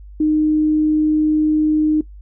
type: tone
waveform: sine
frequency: 307.1 Hz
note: D#4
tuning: 23 cents flat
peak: -12 dBFS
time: 0.2-2.01 s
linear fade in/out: 5 ms
effects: noise-tail reverb RT60 0.1 s tail -18 dB re dry + added 50 Hz sine -35 dBFS peak until 2.21 s